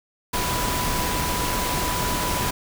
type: tone in noise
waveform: sine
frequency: 988 Hz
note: B5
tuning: in tune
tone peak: -28 dBFS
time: 0.33-2.51 s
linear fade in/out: 10 ms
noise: pink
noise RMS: -25 dBFS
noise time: 0.33-2.51 s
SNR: -6 dB
effects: none